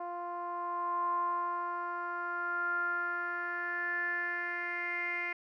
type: tone with low-pass filter sweep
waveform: 10% pulse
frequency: 349.2 Hz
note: F4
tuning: in tune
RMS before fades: -35 dBFS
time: 0-5.33 s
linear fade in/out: 5 ms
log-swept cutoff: 860 to 2200 Hz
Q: 9.1
effects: none